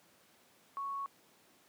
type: tone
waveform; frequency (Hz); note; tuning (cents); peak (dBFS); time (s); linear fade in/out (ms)
sine; 1108.7; C#6; 0; -36; 0.77-1.06; 0
effects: pink hiss -65 dBFS RMS until 1.68 s + high-pass 200 Hz 12 dB/octave